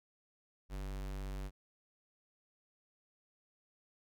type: tone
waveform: square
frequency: 48.44 Hz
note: G1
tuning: 20 cents flat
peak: -40 dBFS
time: 0.69-1.51 s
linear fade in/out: 50 ms
effects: none